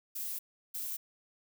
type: noise bursts at uneven times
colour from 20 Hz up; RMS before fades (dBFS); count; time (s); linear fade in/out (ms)
violet; -38; 2; 0.15-0.39 / 0.74-0.97; 10
effects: none